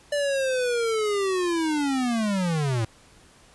square linear sweep, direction down, 587.3 to 107.6 Hz, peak -23 dBFS, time 0.12-2.85 s, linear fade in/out 5 ms, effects pink hiss -54 dBFS RMS until 3.54 s + resampled to 24000 Hz

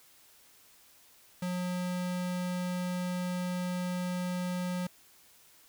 square tone, 180 Hz, F#3, 47 cents flat, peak -32 dBFS, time 1.42-4.87 s, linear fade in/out 5 ms, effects white hiss -60 dBFS RMS until 5.68 s

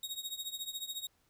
sawtooth tone with tremolo, 3765 Hz, A#7, 16 cents sharp, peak -32 dBFS, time 0.03-1.07 s, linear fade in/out 2 ms, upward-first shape triangle, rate 14 Hz, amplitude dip 90%, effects pink hiss -73 dBFS RMS until 1.29 s

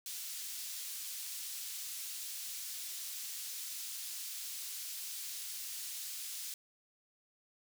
pink high-pass noise, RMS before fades -43 dBFS, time 0.06-6.54 s, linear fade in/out 2 ms, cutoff 4600 Hz, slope 12 dB/octave, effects none

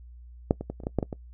clicks, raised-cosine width 2 ms, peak -6 / -20 / -19 / -29 / -26 / -15 / -10 / -14 / -19 dBFS, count 9, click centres 0.509 / 0.61 / 0.7 / 0.802 / 0.836 / 0.869 / 0.987 / 1.028 / 1.128 s, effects noise-tail reverb RT60 0.1 s tail -22 dB re dry + added 60 Hz sine -44 dBFS peak until 1.33 s

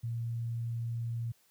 sine tone, 116.54 Hz, A#2, in tune, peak -32 dBFS, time 0.03-1.32 s, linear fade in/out 10 ms, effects white hiss -68 dBFS RMS until 1.5 s + high-pass 60 Hz 12 dB/octave

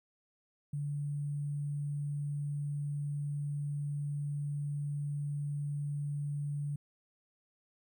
sine tone with sample-and-hold, 144.9 Hz, D3, 23 cents flat, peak -33 dBFS, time 0.73-6.76 s, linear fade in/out 5 ms, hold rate 8820 Hz, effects none

